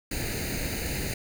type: noise with comb filter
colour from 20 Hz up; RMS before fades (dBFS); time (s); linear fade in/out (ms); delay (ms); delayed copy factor
pink; -31; 0.11-1.14; 5; 0.45; +0.8
effects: none